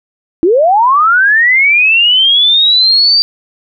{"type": "linear sweep", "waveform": "sine", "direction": "up", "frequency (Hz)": [312.1, 4695], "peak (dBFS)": -5, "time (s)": [0.43, 3.22], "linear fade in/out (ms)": 0, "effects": []}